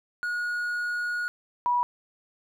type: tone pair in turn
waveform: triangle / sine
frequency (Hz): 1447 / 973.4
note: F#6 / B5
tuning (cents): -39 / -25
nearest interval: perfect fifth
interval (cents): 686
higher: first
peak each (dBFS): -25 / -21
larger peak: second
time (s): 0.23-1.28 / 1.66-1.83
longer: first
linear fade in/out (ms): 0
effects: none